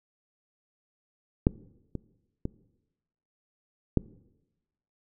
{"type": "clicks", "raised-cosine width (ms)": 3, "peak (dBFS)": [-6, -20, -17, -8], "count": 4, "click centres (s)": [1.469, 1.953, 2.454, 3.973], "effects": ["noise-tail reverb RT60 1.0 s tail -21 dB re dry"]}